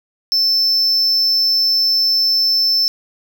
triangle tone, 5300 Hz, E8, 9 cents sharp, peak -11 dBFS, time 0.32-2.88 s, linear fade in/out 0 ms, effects none

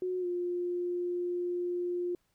sine tone with pitch glide, 366.3 to 353.4 Hz, F#4 to F4, -17 to +21 cents, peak -30 dBFS, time 0.02-2.15 s, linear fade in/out 2 ms, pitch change -62 cents, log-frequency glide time 0.2-0.26 s, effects pink hiss -75 dBFS RMS until 2.34 s

